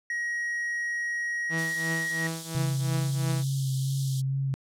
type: tone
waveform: triangle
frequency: 1895 Hz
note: A#6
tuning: 28 cents sharp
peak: -26 dBFS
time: 0.1-2.27 s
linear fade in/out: 2 ms
type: tone with tremolo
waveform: sawtooth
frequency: 163.5 Hz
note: E3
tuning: 14 cents flat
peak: -24 dBFS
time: 1.49-3.45 s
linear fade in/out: 50 ms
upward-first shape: triangle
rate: 2.9 Hz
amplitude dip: 90%
type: high-pass noise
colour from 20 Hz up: white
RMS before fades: -38 dBFS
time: 1.57-4.22 s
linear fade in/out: 20 ms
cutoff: 3100 Hz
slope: 96 dB/octave
type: tone with vibrato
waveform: sine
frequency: 134.7 Hz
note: C#3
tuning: 49 cents flat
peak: -25 dBFS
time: 2.55-4.54 s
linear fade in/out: 0 ms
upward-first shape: sine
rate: 2.3 Hz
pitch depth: 24 cents each way
effects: low-pass 10000 Hz 12 dB/octave